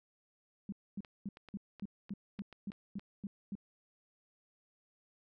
sine tone bursts, 200 Hz, G3, 35 cents sharp, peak -37 dBFS, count 11, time 0.69-3.553 s, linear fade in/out 2 ms, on 33 ms, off 250 ms
clicks, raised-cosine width 0.3 ms, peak -36 dBFS, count 9, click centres 1.048 / 1.371 / 1.487 / 1.797 / 2.094 / 2.392 / 2.527 / 2.719 / 2.995 s
effects none

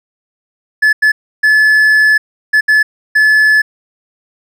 triangle tone bursts at uneven times, 1724 Hz, A6, 36 cents flat, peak -4 dBFS, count 6, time 0.82-0.93 / 1.02-1.12 / 1.43-2.18 / 2.53-2.61 / 2.68-2.83 / 3.15-3.62 s, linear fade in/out 10 ms, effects none

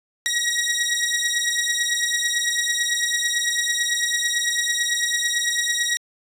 15% pulse beating tone pair, 1897 / 1906 Hz, A#6 / A#6, +30 / +38 cents, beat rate 9 Hz, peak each -17 dBFS, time 0.26-5.97 s, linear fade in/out 0 ms, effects resampled to 32000 Hz

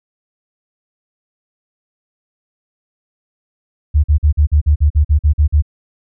sine tone bursts, 74.6 Hz, D2, 28 cents sharp, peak -7 dBFS, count 12, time 3.94-5.623 s, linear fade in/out 20 ms, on 99 ms, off 45 ms, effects none

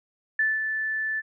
sine tone with ADSR envelope, 1753 Hz, A6, 7 cents flat, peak -19 dBFS, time 0.39-1.22 s, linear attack 4 ms, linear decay 200 ms, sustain -6 dB, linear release 33 ms, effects none

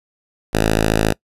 5% pulse tone, 54 Hz, A1, 32 cents flat, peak -3 dBFS, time 0.53-1.13 s, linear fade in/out 10 ms, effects noise-tail reverb RT60 0.1 s tail -24 dB re dry + resampled to 32000 Hz

